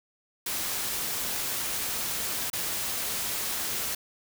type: noise with dropouts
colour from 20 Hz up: white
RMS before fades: -31 dBFS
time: 0.46-3.95 s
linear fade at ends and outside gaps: 5 ms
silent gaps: 2.501-2.531 s
effects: none